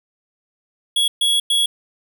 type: tone bursts at uneven times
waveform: square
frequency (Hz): 3344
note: G#7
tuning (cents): +11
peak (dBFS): -15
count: 3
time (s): 0.96-1.08 / 1.21-1.4 / 1.5-1.66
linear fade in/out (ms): 5
effects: none